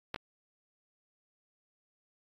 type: clicks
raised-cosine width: 0.3 ms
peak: -18 / -22 dBFS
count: 2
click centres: 0.144 / 0.161 s
effects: AAC 32 kbps